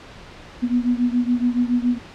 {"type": "beating tone pair", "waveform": "sine", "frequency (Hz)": [241.7, 248.8], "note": ["B3", "B3"], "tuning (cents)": [-37, 13], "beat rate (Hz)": 7.1, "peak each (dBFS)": [-19, -21], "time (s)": [0.62, 1.99], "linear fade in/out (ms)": 20, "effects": ["pink hiss -41 dBFS RMS until 2.14 s", "low-pass 4000 Hz 12 dB/octave"]}